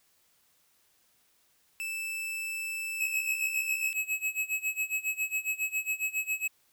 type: tone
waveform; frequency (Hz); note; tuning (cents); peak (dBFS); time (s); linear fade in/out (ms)
45% pulse; 2637; E7; 0; -33; 1.8-3.93; 0
type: tone with tremolo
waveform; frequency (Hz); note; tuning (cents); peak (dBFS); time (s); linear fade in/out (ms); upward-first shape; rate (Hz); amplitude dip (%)
square; 2570; E7; -45; -27; 3-6.48; 10; sine; 7.3; 90
effects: white hiss -68 dBFS RMS until 6.72 s